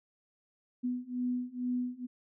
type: beating tone pair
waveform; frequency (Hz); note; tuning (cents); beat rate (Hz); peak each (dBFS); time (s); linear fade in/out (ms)
sine; 246.9 / 249.1; B3 / B3; 0 / +15; 2.2; -35 / -34; 0.83-2.07; 20
effects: none